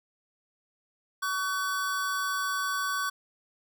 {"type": "tone pair together", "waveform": "square", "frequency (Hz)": [1133, 1512.4], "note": ["C#6", "F#6"], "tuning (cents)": [37, 38], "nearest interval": "perfect fourth", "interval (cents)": 501, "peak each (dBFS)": [-31, -32], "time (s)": [1.22, 3.1], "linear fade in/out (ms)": 10, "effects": []}